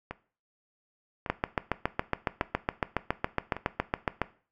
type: two click trains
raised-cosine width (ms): 0.5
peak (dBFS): -10 / -20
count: 22 / 4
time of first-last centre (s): 1.3-4.217 / 0.11-3.566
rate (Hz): 7.2 / 0.868
effects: noise-tail reverb RT60 0.4 s tail -17 dB re dry